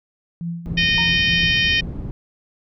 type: tone with tremolo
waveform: sine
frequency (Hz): 169.6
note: E3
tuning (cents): +50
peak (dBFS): -22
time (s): 0.41-1.57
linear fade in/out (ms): 0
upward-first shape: triangle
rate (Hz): 3.4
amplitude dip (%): 75
type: low-pass noise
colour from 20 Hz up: white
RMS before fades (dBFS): -28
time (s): 0.66-2.11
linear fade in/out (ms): 0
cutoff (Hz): 140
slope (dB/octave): 12
type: harmonic tone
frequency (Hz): 616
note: D#5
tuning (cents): -17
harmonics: 3 / 4 / 5 / 6 / 7 / 8 / 9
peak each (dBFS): -21 / -20 / -20 / -28 / -34 / -32 / -30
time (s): 0.77-1.81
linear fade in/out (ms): 10
type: tone with exponential decay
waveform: sine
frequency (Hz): 927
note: A#5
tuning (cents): -10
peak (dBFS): -24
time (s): 0.98-1.25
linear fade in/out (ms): 0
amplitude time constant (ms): 57
effects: none